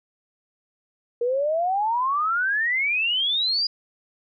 sine exponential sweep, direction up, 467.1 to 4923 Hz, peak -20 dBFS, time 1.21-3.67 s, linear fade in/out 5 ms, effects none

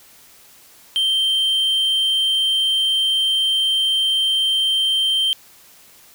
triangle tone, 3136 Hz, G7, in tune, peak -14 dBFS, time 0.96-5.33 s, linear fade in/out 0 ms, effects white hiss -48 dBFS RMS until 6.14 s

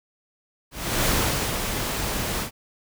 pink noise with ADSR envelope, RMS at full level -21 dBFS, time 0.71-2.51 s, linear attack 350 ms, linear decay 450 ms, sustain -6 dB, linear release 93 ms, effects none

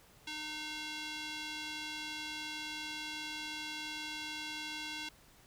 square tone with band-pass filter, 305.7 Hz, D#4, 30 cents flat, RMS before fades -42 dBFS, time 0.27-5.09 s, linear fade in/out 5 ms, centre 3400 Hz, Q 1.5, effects pink hiss -62 dBFS RMS until 5.46 s

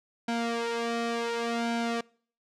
sawtooth tone with flanger, 233.1 Hz, A#3, in tune, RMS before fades -30 dBFS, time 0.28-2.01 s, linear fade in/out 5 ms, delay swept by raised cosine 1.3 to 2.7 ms, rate 0.69 Hz, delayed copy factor +0.85, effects noise-tail reverb RT60 0.5 s tail -25 dB re dry + low-pass 6000 Hz 12 dB/octave

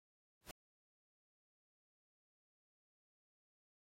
pink noise with exponential growth, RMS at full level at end -45 dBFS, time 0.41-0.51 s, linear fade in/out 1 ms, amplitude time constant 20 ms, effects AAC 48 kbps

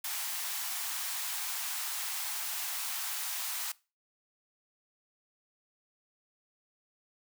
white high-pass noise, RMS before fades -36 dBFS, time 0.04-3.72 s, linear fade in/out 5 ms, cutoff 710 Hz, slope 48 dB/octave, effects noise-tail reverb RT60 0.3 s tail -21 dB re dry

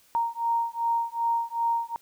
sine beating tone pair, 928 / 930.6 Hz, A#5 / A#5, -8 / -3 cents, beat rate 2.6 Hz, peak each -27 dBFS, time 0.15-1.96 s, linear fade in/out 0 ms, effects white hiss -60 dBFS RMS until 2.01 s

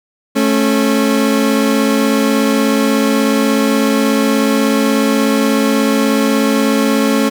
30% pulse tone pair together, 217.2 / 273.7 Hz, A3 / C#4, -22 / -22 cents, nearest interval major third, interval 400 cents, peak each -11 dBFS, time 0.35-7.3 s, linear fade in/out 20 ms, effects none

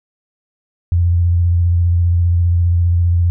sine tone with vibrato, 86.6 Hz, F2, 14 cents flat, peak -10 dBFS, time 0.92-3.3 s, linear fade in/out 0 ms, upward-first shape sine, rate 15 Hz, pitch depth 29 cents each way, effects none

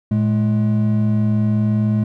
triangle tone pair together, 112.4 / 211.9 Hz, A2 / G#3, +37 / +35 cents, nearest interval major seventh, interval 1098 cents, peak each -15 dBFS, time 0.11-2.04 s, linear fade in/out 5 ms, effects none

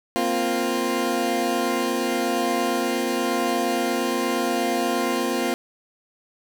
20% pulse chord, Bb suspended second, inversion none, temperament equal, 233.1 / 261.6 / 349.2 Hz, Bb3 / C4 / F4, 0 / 0 / 0 cents, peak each -22 / -21 / -20 dBFS, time 0.16-5.54 s, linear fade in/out 0 ms, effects none

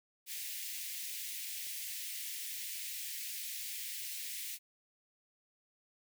white high-pass noise, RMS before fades -42 dBFS, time 0.26-4.59 s, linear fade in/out 50 ms, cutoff 1900 Hz, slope 48 dB/octave, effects none

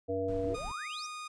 harmonic tone, 95.5 Hz, G2, 45 cents flat, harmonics 1 / 3 / 5 / 7, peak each -40 / -38 / -32 / -38 dBFS, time 0.08-0.56 s, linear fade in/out 20 ms
brown noise, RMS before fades -44 dBFS, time 0.28-0.72 s, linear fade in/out 5 ms
sine exponential sweep, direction up, 261.6 to 6272 Hz, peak -40 dBFS, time 0.45-1.07 s, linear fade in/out 10 ms
sawtooth tone, 1231 Hz, D#6, 19 cents flat, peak -36 dBFS, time 0.54-1.28 s, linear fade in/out 10 ms
effects resampled to 22050 Hz

